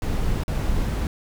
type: noise with dropouts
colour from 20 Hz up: brown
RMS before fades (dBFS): -23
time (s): 0.02-1.07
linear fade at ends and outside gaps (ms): 1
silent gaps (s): 0.436-0.48
effects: none